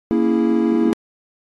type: chord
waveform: triangle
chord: A# half-diminished seventh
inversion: none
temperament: equal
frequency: 233.1 / 277.2 / 329.6 / 415.3 Hz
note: A#3 / C#4 / E4 / G#4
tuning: 0 / 0 / 0 / 0 cents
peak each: -16 / -21 / -16 / -22 dBFS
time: 0.11-0.93 s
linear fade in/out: 0 ms
effects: AAC 32 kbps